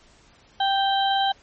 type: harmonic tone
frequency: 784 Hz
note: G5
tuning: in tune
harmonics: 1 / 2 / 4 / 5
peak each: -20 / -30 / -27 / -30 dBFS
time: 0.6-1.32 s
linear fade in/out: 5 ms
effects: pink hiss -55 dBFS RMS until 1.42 s + MP3 32 kbps